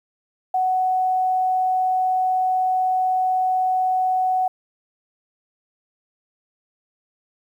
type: tone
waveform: sine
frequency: 744 Hz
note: F#5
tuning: 9 cents sharp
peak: -17 dBFS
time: 0.54-4.48 s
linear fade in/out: 5 ms
effects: 9-bit